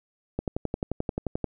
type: click train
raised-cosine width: 2 ms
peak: -14 dBFS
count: 13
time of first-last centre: 0.39-1.443 s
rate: 11.4 Hz
effects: none